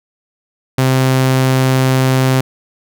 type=tone; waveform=sawtooth; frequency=130.81 Hz; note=C3; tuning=in tune; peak=-6 dBFS; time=0.78-2.41 s; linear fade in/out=5 ms; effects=none